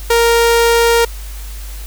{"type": "tone", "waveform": "sawtooth", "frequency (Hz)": 466.2, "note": "A#4", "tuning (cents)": 0, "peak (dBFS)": -5, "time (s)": [0.1, 1.05], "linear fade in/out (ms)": 5, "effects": ["added 50 Hz sine -25 dBFS peak until 1.86 s", "white hiss -36 dBFS RMS until 1.86 s"]}